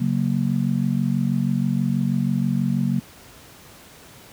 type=chord; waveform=sine; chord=F# major; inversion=second; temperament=just; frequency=138.75 / 185 / 231.2 Hz; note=C#3 / F#3 / A#3; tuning=+2 / 0 / -14 cents; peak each=-23 / -23 / -23 dBFS; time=0-3 s; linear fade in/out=10 ms; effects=pink hiss -46 dBFS RMS until 4.32 s + high-pass 60 Hz 12 dB/octave